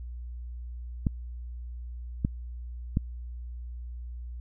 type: clicks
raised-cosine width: 5 ms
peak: -12 dBFS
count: 3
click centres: 1.068 / 2.249 / 2.971 s
effects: added 60 Hz sine -36 dBFS peak until 4.4 s